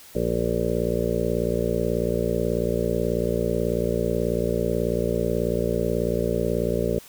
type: harmonic tone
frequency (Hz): 58.27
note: A#1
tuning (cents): 0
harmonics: 1 / 2 / 3 / 4 / 6 / 7 / 8 / 9 / 10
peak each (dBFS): -31 / -32 / -29 / -31 / -32 / -28 / -28 / -32 / -30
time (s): 0.15-6.99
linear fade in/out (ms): 5
effects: white hiss -47 dBFS RMS until 7.08 s